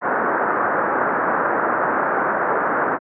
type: low-pass noise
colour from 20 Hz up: white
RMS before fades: -19 dBFS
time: 0.01-2.99 s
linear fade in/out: 50 ms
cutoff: 1600 Hz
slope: 48 dB/octave
effects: high-pass 300 Hz 12 dB/octave